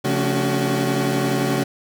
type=tone cluster; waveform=30% pulse; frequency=136.5 / 174.1 / 219.6 / 284.4 / 377.9 Hz; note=C#3 / F3 / A3 / C#4 / F#4; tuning=-26 / -5 / -3 / +45 / +37 cents; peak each=-21 / -27 / -23 / -22 / -22 dBFS; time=0.04-1.64 s; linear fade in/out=10 ms; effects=none